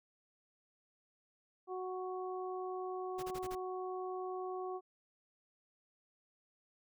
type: harmonic tone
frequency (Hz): 370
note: F#4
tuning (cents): 0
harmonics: 1 / 2 / 3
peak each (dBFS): -40 / -44 / -47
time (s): 1.67-4.81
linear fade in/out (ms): 50
type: noise bursts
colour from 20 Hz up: pink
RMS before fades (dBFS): -48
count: 5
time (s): 3.18-3.553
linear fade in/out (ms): 10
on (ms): 49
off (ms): 32
effects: none